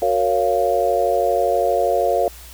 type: chord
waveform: sine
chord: Gb major seventh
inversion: none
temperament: just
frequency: 370 / 462.5 / 555 / 693.7 Hz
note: Gb4 / Bb4 / Db5 / F5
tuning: 0 / -14 / +2 / -12 cents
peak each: -25 / -21 / -20 / -19 dBFS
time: 0.02-2.28 s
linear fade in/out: 2 ms
effects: added 60 Hz sine -40 dBFS peak until 2.53 s + white hiss -42 dBFS RMS until 2.53 s